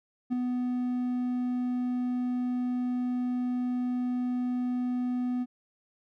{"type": "tone with ADSR envelope", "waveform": "triangle", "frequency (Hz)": 248.3, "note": "B3", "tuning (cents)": 9, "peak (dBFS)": -21, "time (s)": [0.3, 5.46], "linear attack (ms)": 28, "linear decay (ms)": 4, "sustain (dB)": -4, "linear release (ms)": 40, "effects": []}